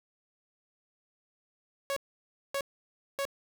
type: tone bursts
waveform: sawtooth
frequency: 554.4 Hz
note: C#5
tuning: in tune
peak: -26 dBFS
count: 3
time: 1.9-3.252 s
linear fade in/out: 0 ms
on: 64 ms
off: 580 ms
effects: none